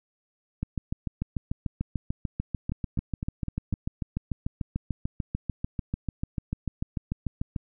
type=two click trains; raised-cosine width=5 ms; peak=-16 / -18 dBFS; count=48 / 5; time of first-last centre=0.63-7.562 / 2.72-3.738 s; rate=6.78 / 3.93 Hz; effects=none